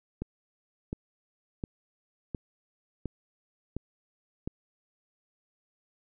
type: click train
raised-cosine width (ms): 3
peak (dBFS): -20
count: 7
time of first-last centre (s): 0.22-4.475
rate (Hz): 1.41
effects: none